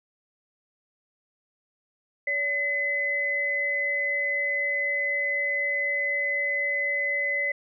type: tone pair together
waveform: sine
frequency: 570 / 2026 Hz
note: C#5 / B6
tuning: +48 / +44 cents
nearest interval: octave + minor seventh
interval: 2196 cents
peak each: -33 / -24 dBFS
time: 2.27-7.52 s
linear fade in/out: 5 ms
effects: none